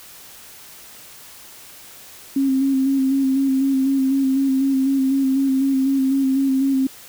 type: tone with vibrato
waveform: sine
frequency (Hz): 269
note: C4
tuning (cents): +48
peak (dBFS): -15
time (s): 2.36-6.87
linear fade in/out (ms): 5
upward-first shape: square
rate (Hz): 4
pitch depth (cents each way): 25
effects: white hiss -42 dBFS RMS until 7.08 s